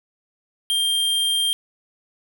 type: tone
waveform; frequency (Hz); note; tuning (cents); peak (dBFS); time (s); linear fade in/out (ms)
square; 3189; G7; +29; -19; 0.7-1.53; 0
effects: none